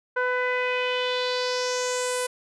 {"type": "tone with low-pass filter sweep", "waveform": "sawtooth", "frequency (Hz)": 500, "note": "B4", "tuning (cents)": 21, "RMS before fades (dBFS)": -26, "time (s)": [0.16, 2.27], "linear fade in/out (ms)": 10, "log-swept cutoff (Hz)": [1500, 9800], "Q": 3.5, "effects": []}